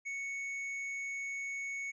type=tone with hard clipping; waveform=sine; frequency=2217 Hz; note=C#7; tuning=in tune; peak=-38 dBFS; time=0.05-1.92 s; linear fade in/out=20 ms; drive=5 dB; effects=resampled to 24000 Hz